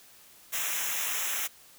white noise with comb filter, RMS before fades -31 dBFS, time 0.52-1.48 s, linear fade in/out 20 ms, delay 0.22 ms, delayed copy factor -0.95, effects white hiss -55 dBFS RMS until 1.78 s

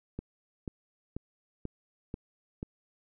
click train, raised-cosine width 3 ms, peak -23 dBFS, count 6, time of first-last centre 0.19-2.629 s, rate 2.05 Hz, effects none

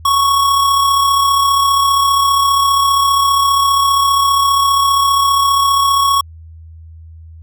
square tone with amplitude modulation, 1109 Hz, C#6, in tune, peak -9 dBFS, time 0.05-6.21 s, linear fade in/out 5 ms, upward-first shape sine, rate 35 Hz, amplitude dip 35%, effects added 81 Hz sine -33 dBFS peak until 7.42 s

